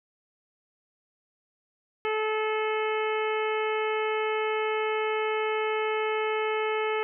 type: harmonic tone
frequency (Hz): 433.3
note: A4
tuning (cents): -27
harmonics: 1 / 2 / 3 / 4 / 5 / 6 / 7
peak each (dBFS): -27 / -33 / -34 / -39 / -35 / -39 / -42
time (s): 2.05-7.03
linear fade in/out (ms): 0
effects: none